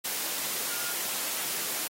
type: tone in noise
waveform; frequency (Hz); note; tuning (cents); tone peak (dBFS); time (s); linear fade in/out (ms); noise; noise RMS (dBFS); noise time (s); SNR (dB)
sine; 1421; F6; +30; -41; 0.7-0.94; 10; white; -32; 0.04-1.88; -12
effects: high-pass 200 Hz 12 dB/octave + AAC 48 kbps